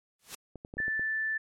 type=noise with exponential growth; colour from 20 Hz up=white; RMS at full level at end=-35 dBFS; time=0.19-0.35 s; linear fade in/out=5 ms; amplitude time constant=34 ms
type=clicks; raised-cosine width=2 ms; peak=-29 dBFS; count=7; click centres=0.557 / 0.649 / 0.739 / 0.77 / 0.802 / 0.881 / 0.995 s
type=tone; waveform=sine; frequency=1760 Hz; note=A6; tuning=in tune; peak=-28 dBFS; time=0.78-1.38 s; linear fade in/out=10 ms
effects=low-pass 11000 Hz 12 dB/octave + MP3 96 kbps